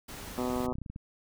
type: noise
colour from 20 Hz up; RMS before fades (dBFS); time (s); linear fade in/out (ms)
pink; -43; 0.08-0.67; 10
type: harmonic tone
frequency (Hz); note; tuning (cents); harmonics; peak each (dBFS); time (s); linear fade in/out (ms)
125.3; B2; +25; 2 / 3 / 4 / 5 / 6 / 7 / 8 / 9 / 10; -32 / -36 / -38 / -40 / -42 / -43 / -44 / -45 / -46; 0.38-0.73; 0
type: clicks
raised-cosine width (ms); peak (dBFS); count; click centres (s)
5; -28; 12; 0.502 / 0.562 / 0.604 / 0.65 / 0.685 / 0.722 / 0.755 / 0.785 / 0.817 / 0.862 / 0.9 / 0.961
effects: none